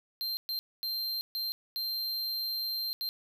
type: tone bursts at uneven times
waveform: square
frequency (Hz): 4157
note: C8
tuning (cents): -12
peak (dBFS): -32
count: 6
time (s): 0.21-0.37 / 0.49-0.59 / 0.83-1.21 / 1.35-1.52 / 1.76-2.93 / 3.01-3.09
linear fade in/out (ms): 0
effects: none